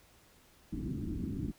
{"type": "low-pass noise", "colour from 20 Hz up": "white", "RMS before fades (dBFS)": -37, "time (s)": [0.72, 1.52], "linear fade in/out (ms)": 10, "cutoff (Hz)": 320, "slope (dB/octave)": 48, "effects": ["pink hiss -63 dBFS RMS until 1.58 s"]}